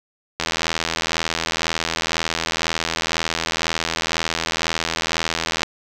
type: click train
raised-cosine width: 0.2 ms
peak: -3 dBFS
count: 430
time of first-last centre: 0.4-5.632 s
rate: 82 Hz
effects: none